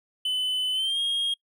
triangle tone with pitch glide, 3018 to 3253 Hz, F#7 to G#7, +34 to -37 cents, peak -22 dBFS, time 0.25-1.34 s, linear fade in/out 5 ms, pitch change +129 cents, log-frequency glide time 0.73-0.99 s, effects noise-tail reverb RT60 0.1 s tail -25 dB re dry

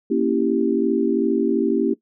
sine chord, A# diminished seventh, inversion none, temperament equal with one note detuned, 234.2 / 277.2 / 329.6 / 392 Hz, A#3 / C#4 / E4 / G4, +8 / 0 / 0 / 0 cents, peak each -22 dBFS, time 0.1-1.94 s, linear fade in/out 10 ms, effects noise-tail reverb RT60 0.1 s tail -18 dB re dry

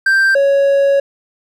triangle tone pair in turn, 1572 / 555.8 Hz, G6 / C#5, +4 / +4 cents, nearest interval octave + tritone, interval 1800 cents, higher first, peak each -7 dBFS, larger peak neither, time 0.06-0.35 / 0.35-1 s, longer second, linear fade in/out 5 ms, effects none

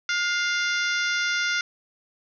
harmonic tone with a mistuned harmonic, 698.5 Hz, F5, in tune, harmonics 2 / 3 / 4 / 5 / 6 / 7 / 8 / 9, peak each -25 / -28 / -35 / -33 / -38 / -35 / -35 / -39 dBFS, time 0.09-1.61 s, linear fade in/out 2 ms, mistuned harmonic 2, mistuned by +31 cents, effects none

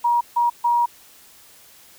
sine tone bursts at uneven times, 952 Hz, A#5, 36 cents sharp, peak -15 dBFS, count 3, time 0.04-0.21 / 0.36-0.5 / 0.64-0.86 s, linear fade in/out 10 ms, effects white hiss -49 dBFS RMS until 1.98 s

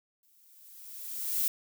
violet noise with exponential growth, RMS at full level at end -27 dBFS, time 0.23-1.48 s, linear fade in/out 2 ms, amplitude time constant 270 ms, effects none

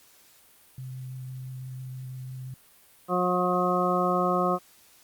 sine tone with vibrato, 129.2 Hz, C3, 21 cents flat, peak -35 dBFS, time 0.78-2.54 s, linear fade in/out 2 ms, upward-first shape triangle, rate 6 Hz, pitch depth 11 cents each way
harmonic tone, 180 Hz, F#3, 47 cents flat, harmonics 1 / 2 / 3 / 4 / 6 / 7, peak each -29 / -29 / -29 / -29 / -29 / -29 dBFS, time 3.08-4.59 s, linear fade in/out 50 ms
effects white hiss -57 dBFS RMS until 5.03 s + Opus 48 kbps

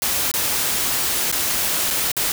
white noise with dropouts, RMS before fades -21 dBFS, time 0.02-2.32 s, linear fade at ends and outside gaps 1 ms, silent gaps 0.315-0.339 / 1.316-1.325 / 1.904-1.908 / 2.117-2.167 s, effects none

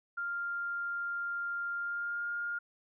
sine tone with pitch glide, 1396.9 to 1413.1 Hz, F6 to F6, 0 to +20 cents, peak -33 dBFS, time 0.17-2.59 s, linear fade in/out 10 ms, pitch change +20 cents, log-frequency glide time 1.75-2.27 s, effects none

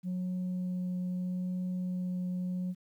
sine tone with vibrato, 181.7 Hz, F#3, 31 cents flat, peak -29 dBFS, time 0.03-2.75 s, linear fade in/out 50 ms, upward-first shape triangle, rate 0.78 Hz, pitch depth 8 cents each way, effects tanh soft clip ceiling -30 dBFS + 11-bit

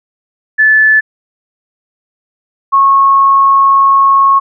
sine tone pair in turn, 1739 / 1095.5 Hz, A6 / C#6, -21 / -21 cents, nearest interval minor sixth, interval 800 cents, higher first, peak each -4 dBFS, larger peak neither, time 0.58-1.01 / 2.72-4.4 s, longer second, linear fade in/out 20 ms, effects none

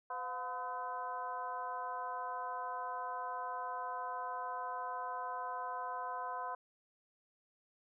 harmonic tone with a mistuned harmonic, 253.4 Hz, B3, 45 cents sharp, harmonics 2 / 3 / 4 / 5 / 6, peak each -49 / -44 / -40 / -48 / -50 dBFS, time 0.1-6.55 s, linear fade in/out 5 ms, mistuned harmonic 3, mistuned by -94 cents, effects none

